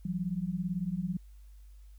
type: beating tone pair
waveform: sine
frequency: 170 / 188 Hz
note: F3 / F#3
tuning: -46 / +28 cents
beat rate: 18 Hz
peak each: -34 / -33 dBFS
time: 0.05-1.17 s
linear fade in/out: 5 ms
effects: added 50 Hz sine -49 dBFS peak until 1.98 s + white hiss -71 dBFS RMS until 1.98 s